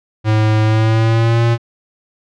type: tone with pitch glide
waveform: square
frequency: 108.4 to 116.85 Hz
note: A2 to A#2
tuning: -25 to +5 cents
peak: -11 dBFS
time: 0.24-1.58 s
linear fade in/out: 50 ms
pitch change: +130 cents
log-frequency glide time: 0.63-1.44 s
effects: low-pass 4000 Hz 12 dB/octave